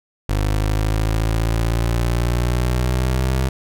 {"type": "exponential sweep", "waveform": "25% pulse", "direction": "up", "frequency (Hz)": [51, 65.41], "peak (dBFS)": -13, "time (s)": [0.29, 3.49], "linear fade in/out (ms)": 5, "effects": []}